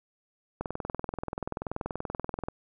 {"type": "click train", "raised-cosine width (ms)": 1, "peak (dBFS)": -18, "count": 40, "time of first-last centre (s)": [0.61, 2.485], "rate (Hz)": 20.8, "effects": []}